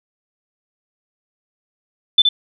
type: tone with echo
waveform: sine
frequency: 3520 Hz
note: A7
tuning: in tune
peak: -6 dBFS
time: 2.18-2.22 s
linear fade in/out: 5 ms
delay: 70 ms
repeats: 1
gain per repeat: -5 dB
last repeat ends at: 2.29 s
effects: none